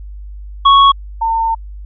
square / sine tone pair in turn, 1108.7 / 905.2 Hz, C#6 / A5, 0 / +49 cents, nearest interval major third, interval 351 cents, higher first, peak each -5 / -12 dBFS, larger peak first, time 0.65-0.92 / 1.21-1.55 s, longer second, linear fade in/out 10 ms, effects added 50 Hz sine -27 dBFS peak until 1.85 s + resampled to 11025 Hz

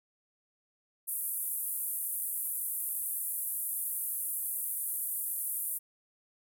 pink band-pass noise, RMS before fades -35 dBFS, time 1.07-5.79 s, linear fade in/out 20 ms, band 9700 to 15000 Hz, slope 48 dB/octave, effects none

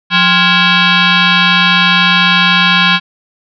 sine tone with frequency modulation, 792 Hz, G5, 18 cents sharp, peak -6 dBFS, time 0.1-3 s, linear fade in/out 50 ms, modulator 614 Hz, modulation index 5.1, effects none

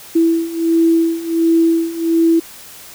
sine beating tone pair, 329.6 / 331 Hz, E4 / E4, 0 / +7 cents, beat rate 1.4 Hz, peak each -16 / -13 dBFS, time 0.15-2.4 s, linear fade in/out 10 ms, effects white hiss -37 dBFS RMS until 2.94 s

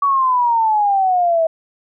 sine exponential sweep, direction down, 1139 to 641 Hz, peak -12 dBFS, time 0.02-1.47 s, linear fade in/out 5 ms, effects none

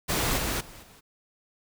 pink noise with level steps, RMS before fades -26 / -29 / -47 / -53 dBFS, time 0.08-1.01 s, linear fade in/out 20 ms, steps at 0.37 / 0.6 / 0.82 s, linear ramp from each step 10 ms, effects none

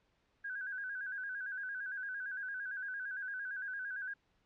sine tone with vibrato, 1568 Hz, G6, in tune, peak -38 dBFS, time 0.44-4.14 s, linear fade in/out 10 ms, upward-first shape square, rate 8.8 Hz, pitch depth 65 cents each way, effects pink hiss -75 dBFS RMS until 4.45 s + low-pass 4000 Hz 12 dB/octave

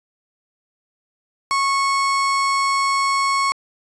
35% pulse tone, 1100 Hz, C#6, 14 cents flat, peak -15 dBFS, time 1.51-3.52 s, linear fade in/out 0 ms, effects resampled to 22050 Hz

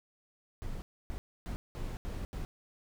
brown noise bursts at uneven times, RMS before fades -38 dBFS, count 6, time 0.62-0.82 / 1.1-1.18 / 1.46-1.56 / 1.75-1.97 / 2.05-2.25 / 2.33-2.45 s, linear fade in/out 0 ms, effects none

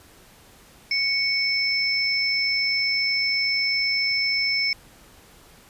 sine tone pair together, 2223 / 5287 Hz, C#7 / E8, +4 / +4 cents, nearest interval octave + minor third, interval 1500 cents, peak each -23 dBFS, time 0.91-4.73 s, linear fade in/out 2 ms, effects pink hiss -51 dBFS RMS until 5.69 s + resampled to 32000 Hz

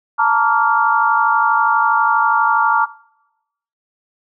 sine chord, Bb major seventh, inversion third, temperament equal with one note detuned, 880 / 932.3 / 1152.5 / 1396.9 Hz, A5 / Bb5 / D6 / F6, 0 / 0 / -33 / 0 cents, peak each -17 dBFS, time 0.18-2.86 s, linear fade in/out 20 ms, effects noise-tail reverb RT60 0.9 s tail -22 dB re dry

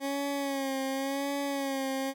20% pulse tone with vibrato, 274.3 Hz, C#4, 18 cents flat, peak -25 dBFS, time 0-2.14 s, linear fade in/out 50 ms, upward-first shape sine, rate 0.91 Hz, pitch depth 47 cents each way, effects none

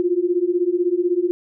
sine beating tone pair, 344.6 / 360.6 Hz, F4 / F#4, -23 / -45 cents, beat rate 16 Hz, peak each -20 / -19 dBFS, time 0-1.31 s, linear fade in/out 0 ms, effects none

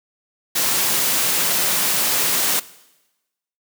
white high-pass noise, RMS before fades -19 dBFS, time 0.55-2.6 s, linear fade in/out 10 ms, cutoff 120 Hz, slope 48 dB/octave, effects noise-tail reverb RT60 1.0 s tail -19 dB re dry

